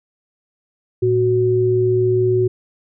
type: tone pair together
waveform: sine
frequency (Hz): 114.38 / 369.9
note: A#2 / F#4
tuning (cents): -32 / 0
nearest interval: octave + minor sixth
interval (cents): 2032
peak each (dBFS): -19 / -14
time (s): 1.02-2.48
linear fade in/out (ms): 10
effects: none